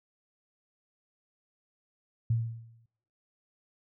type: tone with exponential decay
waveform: sine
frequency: 114.7 Hz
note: A#2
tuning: 28 cents flat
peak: -22 dBFS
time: 2.3-2.86 s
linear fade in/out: 5 ms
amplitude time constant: 120 ms
effects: noise-tail reverb RT60 0.8 s tail -21 dB re dry